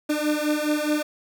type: beating tone pair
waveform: 30% pulse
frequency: 298.1 / 302.9 Hz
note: D4 / D#4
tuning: +26 / -46 cents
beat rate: 4.8 Hz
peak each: -22 dBFS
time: 0.09-1.03 s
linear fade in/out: 10 ms
effects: none